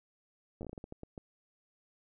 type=slowing click train; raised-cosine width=2 ms; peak=-30 dBFS; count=12; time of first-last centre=0.61-1.178 s; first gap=9 ms; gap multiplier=1.32; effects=none